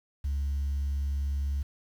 sine tone, 70.1 Hz, C#2, 20 cents sharp, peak -25 dBFS, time 0.24-1.63 s, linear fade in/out 10 ms, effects tanh soft clip ceiling -25 dBFS + 9-bit

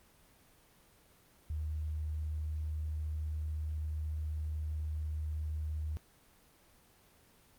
sine tone, 77 Hz, D#2, 17 cents flat, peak -34 dBFS, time 1.5-5.97 s, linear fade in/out 0 ms, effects pink hiss -64 dBFS RMS until 7.58 s + Opus 24 kbps

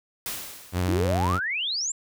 white noise with exponential decay, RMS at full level -30 dBFS, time 0.26-1.18 s, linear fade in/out 2 ms, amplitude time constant 200 ms
sawtooth tone with vibrato, 90.3 Hz, F#2, 42 cents flat, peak -19 dBFS, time 0.72-1.4 s, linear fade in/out 50 ms, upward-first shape sine, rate 16 Hz, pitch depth 55 cents each way
sine exponential sweep, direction up, 287.9 to 7600 Hz, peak -25 dBFS, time 0.88-1.92 s, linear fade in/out 5 ms
effects none

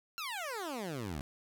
15% pulse exponential sweep, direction down, 1396.9 to 65 Hz, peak -31 dBFS, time 0.18-1.21 s, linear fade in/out 0 ms, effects none

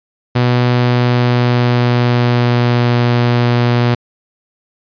sawtooth tone with pitch glide, 122.9 to 120.79 Hz, B2 to B2, -8 to -38 cents, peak -6 dBFS, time 0.35-3.95 s, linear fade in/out 10 ms, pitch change -30 cents, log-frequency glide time 0.72-2.98 s, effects resampled to 11025 Hz

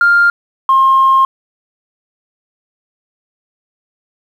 sine tone pair in turn, 1400 / 1066.5 Hz, F6 / C6, +4 / +33 cents, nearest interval perfect fourth, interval 471 cents, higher first, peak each -5 dBFS, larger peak neither, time 0.01-0.3 / 0.69-1.25 s, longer second, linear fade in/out 2 ms, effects tanh soft clip ceiling -2 dBFS + 7-bit

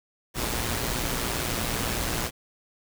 pink noise with amplitude modulation, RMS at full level -26 dBFS, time 0.34-2.31 s, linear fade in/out 50 ms, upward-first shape sine, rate 118 Hz, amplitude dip 55%, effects none

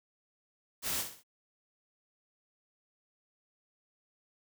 white noise with echo, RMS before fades -34 dBFS, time 0.82-1.05 s, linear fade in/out 50 ms, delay 62 ms, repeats 3, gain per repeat -8 dB, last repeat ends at 1.236 s, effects none

